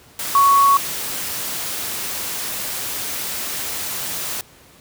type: tone in noise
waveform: sine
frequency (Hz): 1113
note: C#6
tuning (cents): +7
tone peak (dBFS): -10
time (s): 0.35-0.77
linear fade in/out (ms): 2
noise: white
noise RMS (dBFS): -26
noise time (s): 0.19-4.41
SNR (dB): +13
effects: pink hiss -48 dBFS RMS until 4.8 s + high-pass 60 Hz 12 dB/octave